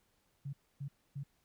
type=tone bursts; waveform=sine; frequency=140 Hz; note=C#3; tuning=18 cents sharp; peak=-38 dBFS; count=3; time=0.45-1.236 s; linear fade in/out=10 ms; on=82 ms; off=270 ms; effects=pink hiss -75 dBFS RMS until 1.44 s